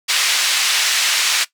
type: band-pass noise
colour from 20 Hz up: pink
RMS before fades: -17 dBFS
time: 0.08-1.45 s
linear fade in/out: 20 ms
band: 2200 to 7100 Hz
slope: 12 dB/octave
effects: noise-tail reverb RT60 0.1 s tail -17 dB re dry